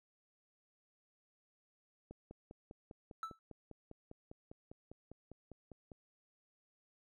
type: click train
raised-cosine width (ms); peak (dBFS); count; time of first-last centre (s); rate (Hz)
2; -37; 20; 2.11-5.918; 4.99
type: tone with exponential decay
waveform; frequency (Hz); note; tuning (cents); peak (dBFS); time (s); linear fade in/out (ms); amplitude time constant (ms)
triangle; 1318.5; E6; 0; -34; 3.23-3.39; 1; 34
effects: none